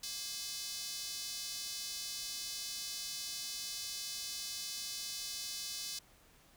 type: tone with high-pass filter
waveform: square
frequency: 233.1 Hz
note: A#3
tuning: in tune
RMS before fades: -42 dBFS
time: 0.03-5.99 s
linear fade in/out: 5 ms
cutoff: 4700 Hz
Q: 2
effects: pink hiss -64 dBFS RMS until 6.56 s